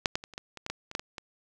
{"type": "clicks", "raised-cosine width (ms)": 0.2, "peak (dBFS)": [-6, -11, -25, -30, -20, -25, -18, -15, -24, -12, -20, -21], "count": 12, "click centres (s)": [0.058, 0.155, 0.239, 0.337, 0.379, 0.573, 0.664, 0.7, 0.914, 0.951, 0.995, 1.182], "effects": []}